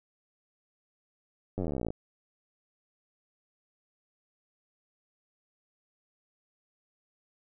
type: slowing click train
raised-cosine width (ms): 2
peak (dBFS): -20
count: 24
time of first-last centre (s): 1.58-1.905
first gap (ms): 10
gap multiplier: 1.03
effects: none